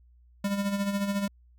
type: tone with tremolo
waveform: square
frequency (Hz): 200.1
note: G3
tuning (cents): +36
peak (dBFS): -25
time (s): 0.44-1.28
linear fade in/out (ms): 5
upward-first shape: sine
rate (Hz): 14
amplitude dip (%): 55
effects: added 60 Hz sine -55 dBFS peak until 1.58 s